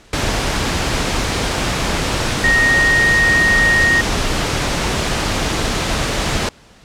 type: tone in noise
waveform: sine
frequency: 1864.7 Hz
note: A#6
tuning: in tune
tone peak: -11 dBFS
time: 2.44-4.01 s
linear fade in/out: 2 ms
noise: pink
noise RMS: -18 dBFS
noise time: 0.13-6.49 s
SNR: +4 dB
effects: pink hiss -46 dBFS RMS until 6.84 s + low-pass 7000 Hz 12 dB/octave